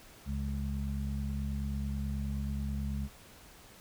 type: harmonic tone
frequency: 69.3 Hz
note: C#2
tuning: in tune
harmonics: 1 / 2 / 3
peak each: -34 / -39 / -38 dBFS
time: 0.25-3.09 s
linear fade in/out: 50 ms
effects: pink hiss -55 dBFS RMS until 3.8 s